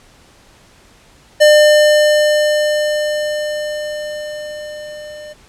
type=tone with level ramp; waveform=square; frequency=600 Hz; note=D5; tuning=37 cents sharp; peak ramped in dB=-5 to -31 dBFS; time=1.4-5.34 s; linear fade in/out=20 ms; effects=pink hiss -47 dBFS RMS until 5.48 s + low-pass 9000 Hz 12 dB/octave